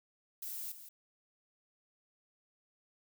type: noise with echo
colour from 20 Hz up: violet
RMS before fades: -42 dBFS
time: 0.42-0.72 s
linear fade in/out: 5 ms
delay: 170 ms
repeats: 1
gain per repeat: -10 dB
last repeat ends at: 0.89 s
effects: none